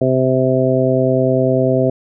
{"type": "harmonic tone", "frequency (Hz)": 130, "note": "C3", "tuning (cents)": -11, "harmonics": [1, 2, 3, 4, 5], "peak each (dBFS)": [-18, -18, -18, -18, -18], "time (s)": [0.01, 1.9], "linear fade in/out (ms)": 5, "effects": []}